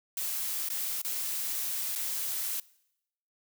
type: noise with dropouts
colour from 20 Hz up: blue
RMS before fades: -33 dBFS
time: 0.17-2.6 s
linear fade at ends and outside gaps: 2 ms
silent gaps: 0.688-0.7 / 1.017-1.047 / 1.953-1.958 s
effects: noise-tail reverb RT60 0.8 s tail -22 dB re dry